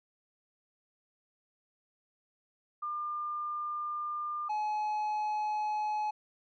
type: tone pair in turn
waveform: sine / triangle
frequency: 1200 / 848.5 Hz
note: D6 / G#5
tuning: +37 / +37 cents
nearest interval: tritone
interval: 600 cents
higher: first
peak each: -33 / -28 dBFS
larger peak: second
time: 2.82-4.49 / 4.49-6.11 s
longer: first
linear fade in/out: 10 ms
effects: resampled to 16000 Hz